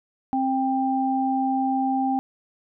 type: tone pair together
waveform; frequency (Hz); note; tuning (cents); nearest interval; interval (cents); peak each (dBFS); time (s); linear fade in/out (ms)
sine; 264.5 / 791; C4 / G5; +19 / +15; octave + perfect fifth; 1896; -23; 0.33-2.19; 0
effects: none